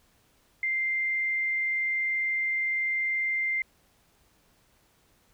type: tone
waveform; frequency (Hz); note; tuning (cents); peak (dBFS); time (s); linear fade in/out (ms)
sine; 2093; C7; 0; -25; 0.63-3.62; 2
effects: pink hiss -65 dBFS RMS until 5.33 s